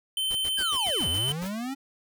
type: tone with pitch glide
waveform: square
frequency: 3083 to 3053 Hz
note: G7 to G7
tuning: -29 to -46 cents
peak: -26 dBFS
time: 0.17-1.32 s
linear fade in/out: 2 ms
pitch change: -17 cents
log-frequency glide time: 0.5-1.06 s
type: noise bursts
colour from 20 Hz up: pink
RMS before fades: -40 dBFS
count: 9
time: 0.3-1.468 s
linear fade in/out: 10 ms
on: 56 ms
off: 83 ms
type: linear two-way sweep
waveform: square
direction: down then up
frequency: 1661.2 to 73.42 to 279 Hz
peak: -31 dBFS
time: 0.57-1.75 s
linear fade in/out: 20 ms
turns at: 1.08 s
type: noise with exponential decay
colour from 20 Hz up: white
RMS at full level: -39 dBFS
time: 1.46-1.57 s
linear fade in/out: 2 ms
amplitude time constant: 23 ms
effects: none